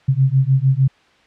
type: beating tone pair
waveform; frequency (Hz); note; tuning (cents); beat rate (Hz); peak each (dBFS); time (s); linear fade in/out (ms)
sine; 130.5 / 137.1; C3 / C#3; -4 / -19; 6.6; -15; 0.08-0.88; 10
effects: white hiss -53 dBFS RMS until 1.26 s + low-pass 3000 Hz 12 dB/octave